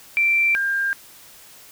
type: tone pair in turn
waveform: sine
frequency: 2349 / 1599.7 Hz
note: D7 / G6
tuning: 0 / +35 cents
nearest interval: perfect fifth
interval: 665 cents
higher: first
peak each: -15 / -19 dBFS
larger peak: first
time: 0.17-0.55 / 0.55-0.93 s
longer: neither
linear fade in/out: 0 ms
effects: white hiss -46 dBFS RMS until 1.71 s